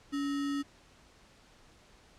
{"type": "tone with sample-and-hold", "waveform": "sine", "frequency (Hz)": 282.9, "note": "C#4", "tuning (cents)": 35, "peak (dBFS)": -30, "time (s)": [0.12, 0.63], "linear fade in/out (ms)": 20, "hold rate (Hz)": 1575, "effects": ["pink hiss -60 dBFS RMS until 2.18 s", "low-pass 7000 Hz 12 dB/octave"]}